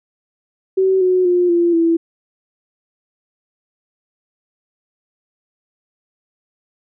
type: tone with pitch steps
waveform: sine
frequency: 380 / 367.5 / 355.4 / 343.7 / 332.3 Hz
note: F#4 / F#4 / F4 / F4 / E4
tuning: +46 / -12 / +30 / -28 / +14 cents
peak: -11 dBFS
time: 0.77-1.97 s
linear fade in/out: 10 ms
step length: 240 ms
effects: none